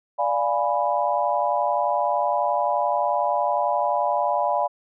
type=chord; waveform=sine; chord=D diminished seventh; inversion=none; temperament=equal; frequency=587.3 / 698.5 / 830.6 / 987.8 Hz; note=D5 / F5 / Ab5 / Cb6; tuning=0 / 0 / 0 / 0 cents; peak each=-25 dBFS; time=0.18-4.68 s; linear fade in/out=20 ms; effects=none